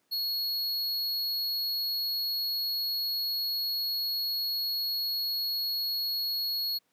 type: tone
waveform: square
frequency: 4332 Hz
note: C#8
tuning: 41 cents flat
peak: -29 dBFS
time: 0.11-6.79 s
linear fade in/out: 20 ms
effects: pink hiss -73 dBFS RMS until 6.92 s + high-pass 200 Hz 12 dB/octave